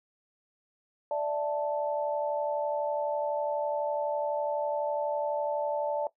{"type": "chord", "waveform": "sine", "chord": "D suspended second", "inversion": "none", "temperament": "equal", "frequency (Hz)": [587.3, 659.3, 880], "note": ["D5", "E5", "A5"], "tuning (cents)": [0, 0, 0], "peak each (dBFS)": [-29, -35, -33], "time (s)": [1.11, 6.07], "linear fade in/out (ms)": 2, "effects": ["noise-tail reverb RT60 0.1 s tail -17 dB re dry"]}